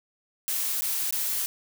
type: noise with dropouts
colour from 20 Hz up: blue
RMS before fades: -28 dBFS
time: 0.48-1.46 s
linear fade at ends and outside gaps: 0 ms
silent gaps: 0.809-0.82 / 1.108-1.125 s
effects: none